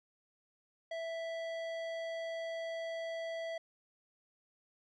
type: tone with low-pass filter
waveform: square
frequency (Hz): 659.3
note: E5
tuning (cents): 0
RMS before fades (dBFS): -40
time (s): 0.91-3.58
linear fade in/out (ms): 5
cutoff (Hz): 3600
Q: 0.81
effects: none